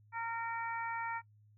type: harmonic tone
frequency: 460 Hz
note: A#4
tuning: 23 cents flat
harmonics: 2 / 3 / 4 / 5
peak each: -38 / -42 / -44 / -46 dBFS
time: 0.12-1.22 s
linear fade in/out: 50 ms
effects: noise-tail reverb RT60 0.1 s tail -23 dB re dry + added 105 Hz sine -61 dBFS peak until 1.57 s